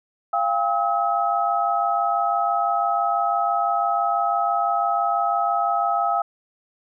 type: tone cluster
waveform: sine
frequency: 692 / 798 / 1283 Hz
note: F5 / G5 / E6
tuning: -16 / +31 / -47 cents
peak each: -23 dBFS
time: 0.33-6.22 s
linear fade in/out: 5 ms
effects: none